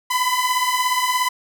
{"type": "beating tone pair", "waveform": "sawtooth", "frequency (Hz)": [996, 1013], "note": ["B5", "B5"], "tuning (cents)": [14, 44], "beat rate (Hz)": 17, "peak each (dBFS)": -17, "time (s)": [0.1, 1.29], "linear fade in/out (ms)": 10, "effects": []}